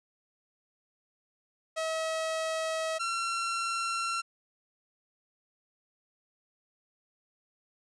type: tone pair in turn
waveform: sawtooth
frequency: 642 / 1360.4 Hz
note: E5 / F6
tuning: -46 / -46 cents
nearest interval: octave + minor second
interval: 1300 cents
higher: second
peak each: -26 dBFS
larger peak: neither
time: 1.76-2.99 / 2.99-4.22 s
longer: neither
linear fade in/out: 20 ms
effects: resampled to 22050 Hz